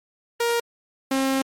sawtooth tone pair in turn, 470 / 267.7 Hz, A#4 / C4, +14 / +40 cents, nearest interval minor seventh, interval 974 cents, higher first, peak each -16 dBFS, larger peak neither, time 0.4-0.6 / 1.11-1.42 s, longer second, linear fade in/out 5 ms, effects MP3 64 kbps

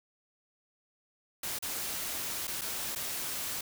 white noise with dropouts, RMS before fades -36 dBFS, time 1.43-3.61 s, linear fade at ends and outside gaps 5 ms, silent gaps 1.588-1.624 / 2.472-2.477 / 2.612-2.616 / 2.951-2.958 s, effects none

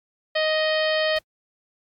harmonic tone, 624 Hz, D#5, 5 cents sharp, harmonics 1 / 2 / 3 / 4 / 5 / 6 / 7 / 8, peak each -21 / -33 / -26 / -33 / -29 / -36 / -32 / -38 dBFS, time 0.35-1.19 s, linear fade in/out 10 ms
pink noise with exponential decay, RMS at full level -36 dBFS, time 1.16-1.24 s, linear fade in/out 5 ms, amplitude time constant 16 ms
effects MP3 96 kbps

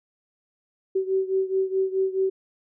sine beating tone pair, 380.3 / 385 Hz, F#4 / G4, +48 / -31 cents, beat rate 4.7 Hz, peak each -23 / -26 dBFS, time 0.95-2.3 s, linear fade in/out 10 ms, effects none

